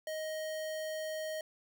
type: tone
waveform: square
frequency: 626 Hz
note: D#5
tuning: 10 cents sharp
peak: -37 dBFS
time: 0.07-1.41 s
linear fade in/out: 2 ms
effects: none